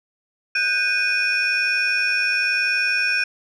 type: tone cluster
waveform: sine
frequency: 1486 / 1587 / 2478 / 5430 Hz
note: F#6 / G6 / D#7 / F8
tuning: +7 / +21 / -8 / -50 cents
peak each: -25 / -23 / -19 / -26 dBFS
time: 0.55-3.24 s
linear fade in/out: 5 ms
effects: tanh soft clip ceiling -12 dBFS